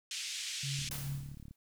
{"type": "band-pass noise", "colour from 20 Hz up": "pink", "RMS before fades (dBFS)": -40, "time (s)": [0.11, 0.89], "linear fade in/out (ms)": 2, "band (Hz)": [2500, 8100], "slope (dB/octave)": 24}
{"type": "tone with tremolo", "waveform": "sine", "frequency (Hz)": 138.59, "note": "C#3", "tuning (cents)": 0, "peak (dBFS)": -35, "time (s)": [0.63, 1.35], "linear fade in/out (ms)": 5, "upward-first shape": "sine", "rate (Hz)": 2.6, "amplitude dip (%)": 75}
{"type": "click train", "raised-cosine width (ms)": 5, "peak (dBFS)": -37, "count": 27, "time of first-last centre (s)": [0.79, 1.51], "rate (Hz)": 36.1}
{"type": "noise with exponential decay", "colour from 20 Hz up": "white", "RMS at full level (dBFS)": -39, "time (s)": [0.91, 1.56], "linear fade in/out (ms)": 2, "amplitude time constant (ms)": 140}
{"effects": []}